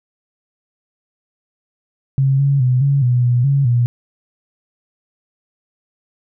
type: tone with pitch steps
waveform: sine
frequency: 135.3 / 139.6 / 126.3 / 139.8 / 123.4 / 122.2 / 139.2 / 120.6 Hz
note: C#3 / C#3 / B2 / C#3 / B2 / B2 / C#3 / B2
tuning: -42 / +13 / +39 / +15 / -1 / -18 / +8 / -41 cents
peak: -11 dBFS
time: 2.18-3.86 s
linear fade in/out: 0 ms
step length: 210 ms
effects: none